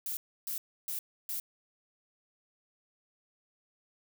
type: noise bursts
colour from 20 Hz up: violet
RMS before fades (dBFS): -36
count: 4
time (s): 0.06-1.4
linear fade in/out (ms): 2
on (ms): 110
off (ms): 300
effects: none